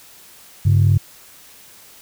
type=tone pair together; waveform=sine; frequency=98.99 / 140 Hz; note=G2 / C#3; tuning=+17 / +18 cents; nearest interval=tritone; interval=601 cents; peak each=-11 / -15 dBFS; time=0.65-0.98 s; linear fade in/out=10 ms; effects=tanh soft clip ceiling -5 dBFS + white hiss -45 dBFS RMS until 2.01 s